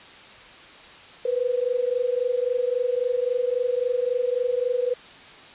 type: tone pair together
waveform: sine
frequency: 483.1 / 506.8 Hz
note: B4 / B4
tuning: -38 / +45 cents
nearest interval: minor second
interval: 83 cents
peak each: -24 dBFS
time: 1.25-4.94 s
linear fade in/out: 5 ms
effects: white hiss -45 dBFS RMS until 5.54 s + resampled to 8000 Hz